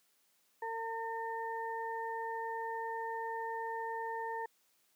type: harmonic tone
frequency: 453.8 Hz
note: A#4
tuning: 47 cents flat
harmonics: 1 / 2 / 4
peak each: -42 / -38 / -45 dBFS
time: 0.62-4.46 s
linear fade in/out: 5 ms
effects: white hiss -73 dBFS RMS until 4.95 s + high-pass 150 Hz 12 dB/octave

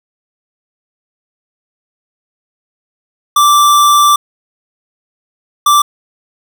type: tone bursts at uneven times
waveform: square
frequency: 1172 Hz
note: D6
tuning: 4 cents flat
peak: -6 dBFS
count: 2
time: 3.36-4.16 / 5.66-5.82 s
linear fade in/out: 5 ms
effects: none

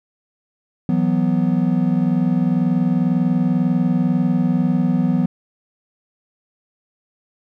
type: chord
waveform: triangle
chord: E suspended second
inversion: none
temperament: equal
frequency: 164.81 / 185 / 246.9 Hz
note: E3 / F#3 / B3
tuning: 0 / 0 / 0 cents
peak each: -18 / -17 / -17 dBFS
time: 0.89-5.26 s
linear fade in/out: 2 ms
effects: none

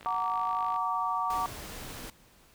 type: click train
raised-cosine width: 0.3 ms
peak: -31 dBFS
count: 40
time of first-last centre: 0.01-0.761 s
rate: 51.9 Hz
type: chord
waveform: sine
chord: Gb augmented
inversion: none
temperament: just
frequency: 740 / 925 / 1156.2 Hz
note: Gb5 / Bb5 / D6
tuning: 0 / -14 / -27 cents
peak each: -34 / -32 / -30 dBFS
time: 0.06-1.46 s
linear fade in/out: 0 ms
type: noise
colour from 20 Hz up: pink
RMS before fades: -42 dBFS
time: 1.3-2.1 s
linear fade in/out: 2 ms
effects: pink hiss -60 dBFS RMS until 2.54 s

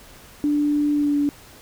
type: tone with pitch glide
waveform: sine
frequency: 293.7 to 288.7 Hz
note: D4 to D4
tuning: 0 to -30 cents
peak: -17 dBFS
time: 0.44-1.29 s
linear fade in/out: 0 ms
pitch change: -30 cents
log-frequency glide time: 0.93-1.17 s
effects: pink hiss -46 dBFS RMS until 1.61 s

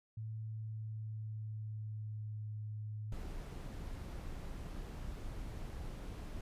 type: tone with pitch glide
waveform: sine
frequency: 110 to 106.75 Hz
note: A2 to G#2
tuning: 0 to +48 cents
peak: -40 dBFS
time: 0.17-3.14 s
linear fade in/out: 5 ms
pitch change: -52 cents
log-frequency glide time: 0.35-2.47 s
type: noise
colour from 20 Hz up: brown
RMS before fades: -44 dBFS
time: 3.12-6.41 s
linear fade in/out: 2 ms
effects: resampled to 32000 Hz

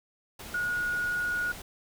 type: tone in noise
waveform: sine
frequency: 1447 Hz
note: F#6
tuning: 39 cents flat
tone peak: -27 dBFS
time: 0.54-1.52 s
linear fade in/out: 5 ms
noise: pink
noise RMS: -43 dBFS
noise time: 0.39-1.62 s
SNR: +13 dB
effects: none

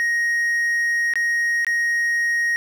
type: tone with dropouts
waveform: triangle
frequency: 1876 Hz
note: A#6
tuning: 11 cents sharp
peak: -16 dBFS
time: 0-2.56 s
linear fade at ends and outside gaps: 0 ms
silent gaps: 1.137-1.156 / 1.647-1.667 s
effects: none

